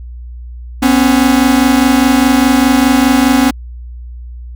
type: tone pair together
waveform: 45% pulse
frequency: 250 / 274.9 Hz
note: B3 / C#4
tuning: +21 / -14 cents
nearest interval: major second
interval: 165 cents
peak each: -10 dBFS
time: 0.82-3.51 s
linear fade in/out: 10 ms
effects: added 60 Hz sine -25 dBFS peak until 4.55 s